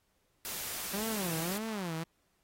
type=noise; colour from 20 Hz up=white; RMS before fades=-39 dBFS; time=0.45-1.58 s; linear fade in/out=0 ms
type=tone with vibrato; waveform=sawtooth; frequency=189.7 Hz; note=F#3; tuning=43 cents sharp; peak=-31 dBFS; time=0.93-2.04 s; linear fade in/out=10 ms; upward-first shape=sine; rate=1.7 Hz; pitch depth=290 cents each way
effects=pink hiss -75 dBFS RMS until 2.43 s + AAC 48 kbps